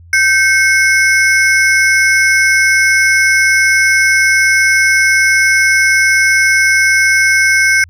square ring-modulated tone, 1864.7 Hz, A#6, in tune, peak -5 dBFS, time 0.13-7.84 s, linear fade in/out 2 ms, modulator 310 Hz, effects added 85 Hz sine -36 dBFS peak until 7.89 s + low-pass 9000 Hz 12 dB/octave

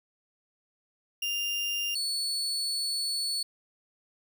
35% pulse tone pair in turn, 2800 / 4427 Hz, F7 / C#8, +4 / -3 cents, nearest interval minor sixth, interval 793 cents, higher second, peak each -27 dBFS, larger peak neither, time 1.22-1.95 / 1.95-3.43 s, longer second, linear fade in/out 5 ms, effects none

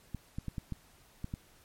clicks, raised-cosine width 5 ms, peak -24 dBFS, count 7, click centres 0.147 / 0.385 / 0.483 / 0.582 / 0.723 / 1.244 / 1.339 s, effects pink hiss -62 dBFS RMS until 1.64 s + MP3 64 kbps

